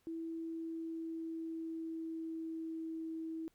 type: tone with pitch glide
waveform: sine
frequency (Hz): 328 to 323.3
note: E4 to E4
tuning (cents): -9 to -34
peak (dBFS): -39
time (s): 0.07-3.48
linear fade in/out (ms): 0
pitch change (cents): -25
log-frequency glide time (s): 0.32-3.11
effects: pink hiss -75 dBFS RMS until 3.54 s